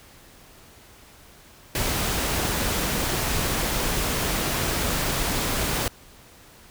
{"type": "noise", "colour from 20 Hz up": "pink", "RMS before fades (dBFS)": -25, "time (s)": [1.75, 5.88], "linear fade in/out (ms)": 2, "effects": ["pink hiss -50 dBFS RMS until 6.7 s"]}